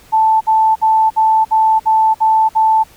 sine tone bursts, 880 Hz, A5, in tune, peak -8 dBFS, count 8, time 0.12-2.839 s, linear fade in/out 20 ms, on 290 ms, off 57 ms, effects pink hiss -45 dBFS RMS until 2.96 s

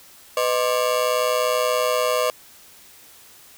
30% pulse ring-modulated tone, 561 Hz, C#5, 21 cents sharp, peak -13 dBFS, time 0.37-2.3 s, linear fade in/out 0 ms, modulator 60.3 Hz, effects white hiss -48 dBFS RMS until 3.57 s

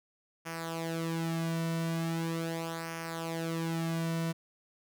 sawtooth tone with flanger, 164.81 Hz, E3, in tune, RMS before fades -34 dBFS, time 0.45-4.33 s, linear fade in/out 20 ms, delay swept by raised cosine 0.25 to 2.45 ms, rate 0.4 Hz, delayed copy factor -0.7, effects none

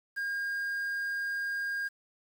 triangle tone with quantisation, 1616 Hz, G#6, 48 cents flat, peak -29 dBFS, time 0.16-1.89 s, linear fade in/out 20 ms, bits 9, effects none

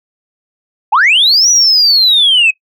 sine linear two-way sweep, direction up then down, 751 to 5920 to 2508 Hz, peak -4 dBFS, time 0.92-2.51 s, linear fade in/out 10 ms, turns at 1.49 s, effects noise-tail reverb RT60 0.1 s tail -22 dB re dry + tanh soft clip ceiling -2 dBFS

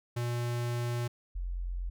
square / sine tone pair in turn, 120 / 44.2 Hz, B2 / F1, -49 / +22 cents, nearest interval octave + perfect fourth, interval 1729 cents, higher first, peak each -31 / -32 dBFS, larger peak first, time 0.16-1.08 / 1.35-1.9 s, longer first, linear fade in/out 10 ms, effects none

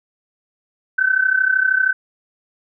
sine tone with amplitude modulation, 1527 Hz, G6, 46 cents flat, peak -10 dBFS, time 0.98-1.93 s, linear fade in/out 10 ms, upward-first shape sine, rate 32.9 Hz, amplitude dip 80%, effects none

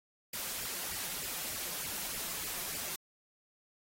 white noise with flanger, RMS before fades -39 dBFS, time 0.33-2.96 s, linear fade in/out 5 ms, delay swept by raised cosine 0.39 to 5.79 ms, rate 3.3 Hz, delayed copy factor +0.9, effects AAC 48 kbps

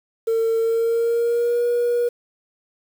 sine tone with pitch glide, 452.9 to 479.8 Hz, A#4 to A#4, -50 to +50 cents, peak -15 dBFS, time 0.27-2.09 s, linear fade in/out 10 ms, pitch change +100 cents, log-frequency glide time 0.59-1.65 s, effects tanh soft clip ceiling -15 dBFS + 7-bit

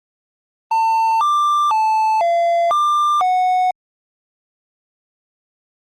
triangle tone with pitch steps, 897 / 1183 / 875 / 683 / 1191 / 736 Hz, A5 / D6 / A5 / F5 / D6 / F#5, +33 / +12 / -10 / -39 / +24 / -9 cents, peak -11 dBFS, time 0.71-3.71 s, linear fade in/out 5 ms, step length 500 ms, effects Opus 24 kbps

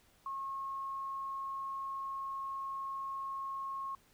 sine tone, 1085 Hz, C#6, 37 cents flat, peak -37 dBFS, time 0.26-3.95 s, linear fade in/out 2 ms, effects pink hiss -67 dBFS RMS until 4.13 s

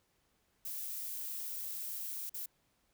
violet noise with dropouts, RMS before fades -41 dBFS, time 0.65-2.46 s, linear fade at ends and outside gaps 5 ms, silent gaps 2.296-2.341 s, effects pink hiss -75 dBFS RMS until 2.93 s

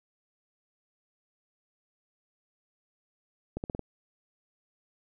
accelerating click train, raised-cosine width 2 ms, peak -20 dBFS, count 5, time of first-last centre 3.57-3.793 s, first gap 69 ms, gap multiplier 0.86, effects none

